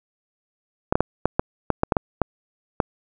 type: clicks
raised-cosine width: 1 ms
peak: -3 dBFS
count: 11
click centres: 0.925 / 0.955 / 1.006 / 1.256 / 1.395 / 1.703 / 1.834 / 1.922 / 1.968 / 2.217 / 2.802 s
effects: none